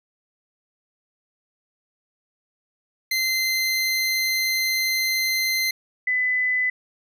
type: tone pair in turn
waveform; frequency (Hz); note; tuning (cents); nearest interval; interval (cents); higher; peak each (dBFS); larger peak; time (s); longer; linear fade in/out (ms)
25% pulse / sine; 2071 / 2005; C7 / B6; -18 / +26; minor second; 56; first; -17 / -19; first; 3.11-5.71 / 6.07-6.7; first; 5
effects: none